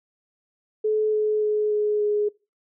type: tone with pitch steps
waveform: sine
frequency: 430 / 426.8 / 423.6 / 420.4 / 417.3 Hz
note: A4 / G#4 / G#4 / G#4 / G#4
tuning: -40 / +47 / +34 / +21 / +8 cents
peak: -19 dBFS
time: 0.84-2.29 s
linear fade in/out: 10 ms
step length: 290 ms
effects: noise-tail reverb RT60 0.3 s tail -24 dB re dry